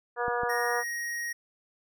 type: harmonic tone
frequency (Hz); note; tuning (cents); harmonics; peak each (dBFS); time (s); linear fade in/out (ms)
240.9; B3; -43; 2 / 3 / 4 / 5 / 6 / 7; -31 / -33 / -34 / -35 / -36 / -36; 0.16-0.84; 50
type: clicks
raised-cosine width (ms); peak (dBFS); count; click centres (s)
3; -27; 2; 0.282 / 0.434
type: tone with pitch glide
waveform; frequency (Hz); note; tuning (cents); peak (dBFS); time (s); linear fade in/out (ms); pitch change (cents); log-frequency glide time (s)
square; 1864.7 to 1882; A#6 to A#6; 0 to +16; -32; 0.49-1.33; 10; +16; 0.61-0.82
effects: none